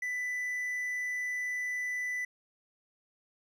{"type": "tone", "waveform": "triangle", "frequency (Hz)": 1989, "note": "B6", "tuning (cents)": 12, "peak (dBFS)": -30, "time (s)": [0.02, 2.25], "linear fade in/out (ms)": 5, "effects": []}